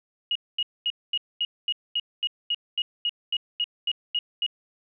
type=tone bursts; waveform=sine; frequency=2883 Hz; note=F#7; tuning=46 cents flat; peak=-22 dBFS; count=16; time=0.31-4.464 s; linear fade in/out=2 ms; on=44 ms; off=230 ms; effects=none